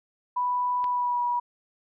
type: tone with pitch glide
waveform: sine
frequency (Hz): 987.8 to 969.1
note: B5 to B5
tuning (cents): 0 to -33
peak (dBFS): -23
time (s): 0.36-1.4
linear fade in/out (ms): 10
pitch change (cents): -33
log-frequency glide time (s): 0.86-1.22
type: click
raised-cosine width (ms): 0.3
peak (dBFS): -25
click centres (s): 0.842
effects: none